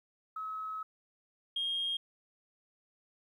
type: tone pair in turn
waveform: sine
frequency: 1285 / 3238 Hz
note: E6 / G#7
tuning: -45 / -45 cents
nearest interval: octave + major third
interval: 1600 cents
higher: second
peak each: -36 / -30 dBFS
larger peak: second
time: 0.36-0.83 / 1.56-1.97 s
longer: first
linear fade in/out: 5 ms
effects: tanh soft clip ceiling -27 dBFS + 12-bit